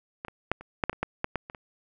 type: clicks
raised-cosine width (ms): 0.5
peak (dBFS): -19 / -24 / -9 / -29 / -9 / -10 / -27 / -12 / -11 / -13 / -24 / -27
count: 12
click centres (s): 0.249 / 0.283 / 0.516 / 0.61 / 0.838 / 0.896 / 0.93 / 1.03 / 1.244 / 1.357 / 1.499 / 1.548
effects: none